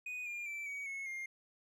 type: tone with pitch steps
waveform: triangle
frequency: 2485 / 2407 / 2332 / 2259 / 2188 / 2120 Hz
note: D#7 / D7 / D7 / C#7 / C#7 / C7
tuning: -3 / +42 / -13 / +32 / -23 / +22 cents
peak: -38 dBFS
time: 0.06-1.26 s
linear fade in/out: 5 ms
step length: 200 ms
effects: none